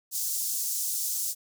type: high-pass noise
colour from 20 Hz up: pink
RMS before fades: -30 dBFS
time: 0.11-1.35 s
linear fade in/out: 50 ms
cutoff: 5900 Hz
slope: 24 dB/octave
effects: none